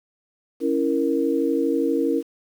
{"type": "chord", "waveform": "sine", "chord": "A# diminished", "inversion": "first", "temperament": "equal", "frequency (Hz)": [277.2, 329.6, 466.2], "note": ["C#4", "E4", "A#4"], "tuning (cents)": [0, 0, 0], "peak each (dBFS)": -23, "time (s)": [0.6, 2.23], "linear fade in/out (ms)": 50, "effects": ["8-bit"]}